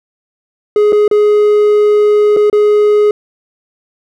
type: tone with dropouts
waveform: triangle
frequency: 418.3 Hz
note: G#4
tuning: 12 cents sharp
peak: -4 dBFS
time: 0.76-3.11 s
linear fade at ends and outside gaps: 2 ms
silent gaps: 0.923-0.928 / 1.079-1.112 / 2.365-2.369 / 2.499-2.528 s
effects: none